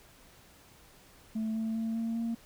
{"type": "tone with pitch steps", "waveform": "sine", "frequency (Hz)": [220, 222.6, 225.1, 227.8, 230.4], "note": ["A3", "A3", "A3", "A#3", "A#3"], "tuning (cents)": [0, 20, 40, -40, -20], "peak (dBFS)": -28, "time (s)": [1.35, 2.35], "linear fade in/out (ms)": 10, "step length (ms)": 200, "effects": ["tanh soft clip ceiling -28 dBFS", "pink hiss -58 dBFS RMS until 2.45 s"]}